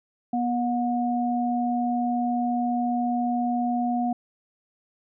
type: tone pair together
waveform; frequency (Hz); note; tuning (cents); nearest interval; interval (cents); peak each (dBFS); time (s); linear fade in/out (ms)
sine; 242.7 / 723; B3 / F#5; -30 / -40; octave + perfect fifth; 1890; -24 / -26; 0.33-4.13; 5
effects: none